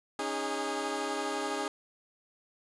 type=chord; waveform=15% pulse; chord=C# suspended second; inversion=none; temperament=equal with one note detuned; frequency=277.2 / 311.1 / 409.8 Hz; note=C#4 / D#4 / G#4; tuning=0 / 0 / -23 cents; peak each=-31 / -31 / -28 dBFS; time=0.19-1.68 s; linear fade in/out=2 ms; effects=resampled to 24000 Hz + 10-bit